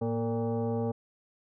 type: tone with frequency modulation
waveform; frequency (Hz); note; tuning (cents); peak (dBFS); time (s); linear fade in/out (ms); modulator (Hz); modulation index
sine; 111.7; A2; +27; -27; 0.01-0.92; 10; 346; 1.5
effects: none